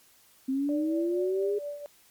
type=linear sweep; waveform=sine; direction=up; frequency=260.6 to 415.3 Hz; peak=-25 dBFS; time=0.48-1.59 s; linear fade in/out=10 ms
type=tone with tremolo; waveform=sine; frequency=581 Hz; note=D5; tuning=19 cents flat; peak=-31 dBFS; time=0.69-1.86 s; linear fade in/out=0 ms; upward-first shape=triangle; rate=4.3 Hz; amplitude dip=70%
effects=white hiss -60 dBFS RMS until 2.1 s + MP3 96 kbps